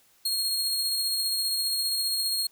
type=tone with tremolo; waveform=sawtooth; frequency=4267 Hz; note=C8; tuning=33 cents sharp; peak=-21 dBFS; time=0.25-2.47 s; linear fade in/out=5 ms; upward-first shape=triangle; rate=15 Hz; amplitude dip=30%; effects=white hiss -62 dBFS RMS until 2.51 s